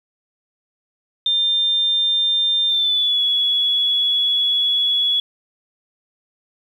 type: tone with pitch glide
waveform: sine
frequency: 3600 to 3378 Hz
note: A7 to G#7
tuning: +39 to +29 cents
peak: -15 dBFS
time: 1.26-5.2 s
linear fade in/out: 2 ms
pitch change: -110 cents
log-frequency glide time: 2.69-3.21 s
effects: 8-bit